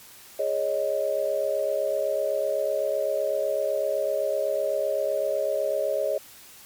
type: chord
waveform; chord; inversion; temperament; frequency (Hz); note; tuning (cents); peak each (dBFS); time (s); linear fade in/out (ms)
sine; Ab suspended fourth; none; equal; 415.3 / 554.4 / 622.3; Ab4 / Db5 / Eb5; 0 / 0 / 0; -31 / -26 / -26; 0.39-6.18; 5
effects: white hiss -48 dBFS RMS until 6.65 s + MP3 96 kbps